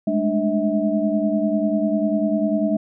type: tone cluster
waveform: sine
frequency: 204.9 / 215 / 297.1 / 644 Hz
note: G#3 / A3 / D4 / E5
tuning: -23 / -40 / +20 / -41 cents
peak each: -23 dBFS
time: 0.07-2.77 s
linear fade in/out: 5 ms
effects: none